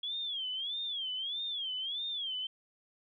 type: tone with vibrato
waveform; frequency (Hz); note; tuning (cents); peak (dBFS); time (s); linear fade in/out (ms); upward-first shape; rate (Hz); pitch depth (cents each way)
sine; 3311; G#7; -6; -34; 0.03-2.47; 5; sine; 1.6; 170
effects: none